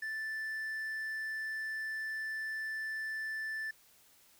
triangle tone, 1760 Hz, A6, in tune, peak -34 dBFS, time 0.02-3.71 s, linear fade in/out 5 ms, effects white hiss -64 dBFS RMS until 4.39 s

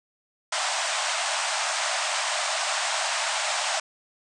pink band-pass noise, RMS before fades -27 dBFS, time 0.52-3.8 s, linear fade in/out 5 ms, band 600 to 9000 Hz, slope 96 dB/octave, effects none

